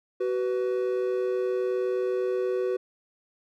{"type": "tone pair together", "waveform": "triangle", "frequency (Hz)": [376.4, 495.5], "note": ["F#4", "B4"], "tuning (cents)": [30, 6], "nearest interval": "perfect fourth", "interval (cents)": 476, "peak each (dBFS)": [-24, -27], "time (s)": [0.2, 2.77], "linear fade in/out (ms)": 10, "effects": []}